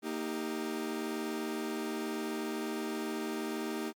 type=chord; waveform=40% pulse; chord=Eb major; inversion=second; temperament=equal with one note detuned; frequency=230 / 311.1 / 392 Hz; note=Bb3 / Eb4 / G4; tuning=-23 / 0 / 0 cents; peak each=-38 / -37 / -38 dBFS; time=0.02-3.93 s; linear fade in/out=50 ms; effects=MP3 96 kbps